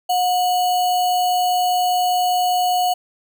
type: tone with sample-and-hold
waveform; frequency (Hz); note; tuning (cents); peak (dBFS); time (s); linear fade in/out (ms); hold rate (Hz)
sine; 725; F#5; -35; -15; 0.09-2.94; 10; 3675
effects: none